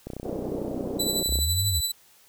click train, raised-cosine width 2 ms, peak -21 dBFS, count 42, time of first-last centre 0.07-1.388 s, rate 31.1 Hz
white band-pass noise, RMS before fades -32 dBFS, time 0.24-1.23 s, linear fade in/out 10 ms, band 190 to 500 Hz, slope 24 dB/octave
20% pulse tone with tremolo, 3973 Hz, B7, 10 cents sharp, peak -17 dBFS, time 0.99-1.92 s, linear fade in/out 10 ms, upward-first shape sine, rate 12 Hz, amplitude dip 50%
sine exponential two-way sweep, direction up then down, 64 to 103.83 to 71.5 Hz, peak -24 dBFS, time 1.28-1.81 s, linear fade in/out 10 ms, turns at 1.68 s
effects white hiss -57 dBFS RMS until 2.28 s

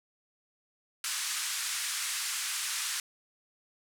white band-pass noise, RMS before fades -34 dBFS, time 1.04-3 s, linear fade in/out 2 ms, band 1200 to 10000 Hz, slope 24 dB/octave, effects none

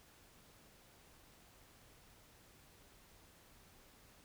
silence, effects pink hiss -64 dBFS RMS until 4.24 s

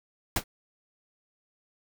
pink noise with exponential decay, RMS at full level -19 dBFS, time 0.36-0.44 s, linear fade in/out 5 ms, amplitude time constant 17 ms, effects none

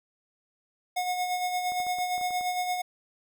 square tone with tremolo, 725 Hz, F#5, 35 cents flat, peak -26 dBFS, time 0.96-2.82 s, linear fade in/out 10 ms, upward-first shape sine, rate 8.7 Hz, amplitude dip 45%
clicks, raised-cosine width 1 ms, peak -32 dBFS, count 8, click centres 1.72 / 1.802 / 1.867 / 1.986 / 2.18 / 2.212 / 2.307 / 2.41 s
effects none

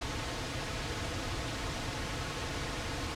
pink noise with comb filter, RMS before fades -36 dBFS, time 0.01-3.15 s, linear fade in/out 10 ms, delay 5.1 ms, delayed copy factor -0.5, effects low-pass 6000 Hz 12 dB/octave

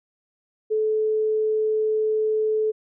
sine tone, 433.3 Hz, A4, 27 cents flat, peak -19 dBFS, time 0.7-2.72 s, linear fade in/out 20 ms, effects none

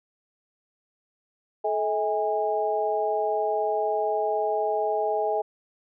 sine tone cluster, 431.3 / 642 / 818 Hz, A4 / E5 / G#5, -35 / -46 / -26 cents, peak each -27 / -27 / -27 dBFS, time 1.64-5.42 s, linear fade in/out 10 ms, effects none

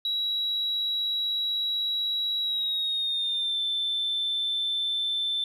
sine tone with pitch glide, 3884 to 3541 Hz, B7 to A7, -30 to +10 cents, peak -24 dBFS, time 0.05-5.44 s, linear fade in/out 2 ms, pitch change -160 cents, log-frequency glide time 2.42-3.6 s, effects tanh soft clip ceiling -21 dBFS

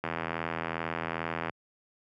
click train, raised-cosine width 0.5 ms, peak -16 dBFS, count 121, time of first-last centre 0.04-1.496 s, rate 82.4 Hz, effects high-pass 100 Hz 12 dB/octave

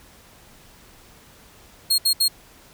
sawtooth tone bursts, 4267 Hz, C8, 33 cents sharp, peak -13 dBFS, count 3, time 1.9-2.283 s, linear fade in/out 10 ms, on 83 ms, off 67 ms, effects pink hiss -50 dBFS RMS until 2.73 s

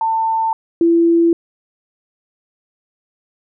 sine tone pair in turn, 895 / 336.3 Hz, A5 / E4, +29 / +35 cents, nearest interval octave + perfect fourth, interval 1694 cents, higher first, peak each -14 / -9 dBFS, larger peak second, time 0.01-0.53 / 0.81-1.33 s, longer neither, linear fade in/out 2 ms, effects none

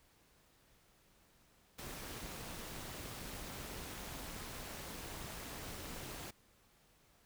pink noise with amplitude modulation, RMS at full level -44 dBFS, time 1.78-6.31 s, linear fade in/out 10 ms, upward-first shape sine, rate 216 Hz, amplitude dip 60%, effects pink hiss -69 dBFS RMS until 7.25 s

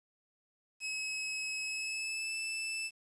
sawtooth tone with pitch glide, 2566 to 2638 Hz, E7 to E7, -47 to +1 cents, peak -32 dBFS, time 0.8-2.91 s, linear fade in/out 50 ms, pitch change +48 cents, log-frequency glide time 1.64-2.35 s, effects resampled to 24000 Hz + 10-bit

